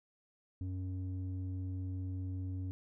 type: tone with low-pass filter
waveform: square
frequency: 92.5 Hz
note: F#2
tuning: in tune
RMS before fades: -39 dBFS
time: 0.61-2.71 s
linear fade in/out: 0 ms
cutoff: 210 Hz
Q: 8.7
effects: none